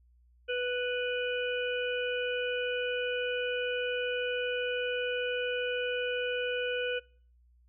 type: harmonic tone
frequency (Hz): 493.9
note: B4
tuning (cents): 0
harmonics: 1 / 3 / 5 / 6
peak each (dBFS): -31 / -36 / -38 / -39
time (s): 0.48-7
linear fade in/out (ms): 20
effects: noise-tail reverb RT60 0.5 s tail -26 dB re dry + added 60 Hz sine -60 dBFS peak until 7.68 s